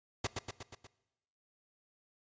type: noise with echo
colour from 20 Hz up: pink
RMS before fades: -33 dBFS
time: 0.24-0.27 s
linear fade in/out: 5 ms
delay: 120 ms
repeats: 5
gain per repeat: -4 dB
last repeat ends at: 0.87 s
effects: noise-tail reverb RT60 1.0 s tail -20 dB re dry + resampled to 16000 Hz